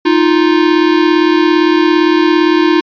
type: tone pair together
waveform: square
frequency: 311.6 / 349.2 Hz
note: D#4 / F4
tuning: +3 / 0 cents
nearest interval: major second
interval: 197 cents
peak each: -11 dBFS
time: 0.05-2.81 s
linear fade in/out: 10 ms
effects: resampled to 11025 Hz